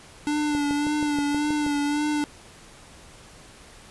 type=tone with vibrato; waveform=square; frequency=293.7 Hz; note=D4; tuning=in tune; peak=-23 dBFS; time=0.27-2.24 s; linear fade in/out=0 ms; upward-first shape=sine; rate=1.8 Hz; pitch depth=34 cents each way
type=click train; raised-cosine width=2 ms; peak=-20 dBFS; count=8; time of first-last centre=0.55-1.665 s; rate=6.28 Hz
effects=pink hiss -48 dBFS RMS until 3.9 s + resampled to 24000 Hz